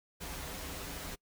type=noise with comb filter; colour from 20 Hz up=pink; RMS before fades=-42 dBFS; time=0.2-1.16 s; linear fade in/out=20 ms; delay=8.8 ms; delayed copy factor=-0.65; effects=noise-tail reverb RT60 0.1 s tail -25 dB re dry